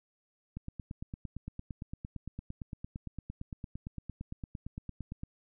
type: click train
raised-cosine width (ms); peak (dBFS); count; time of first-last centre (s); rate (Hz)
5; -27; 42; 0.57-5.234; 8.79
effects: none